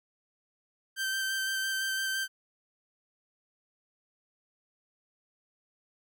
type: tone with vibrato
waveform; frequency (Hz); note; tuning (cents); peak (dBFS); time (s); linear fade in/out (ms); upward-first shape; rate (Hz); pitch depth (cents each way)
sawtooth; 1558; G6; -11; -26; 0.96-2.28; 50; square; 5.9; 10
effects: none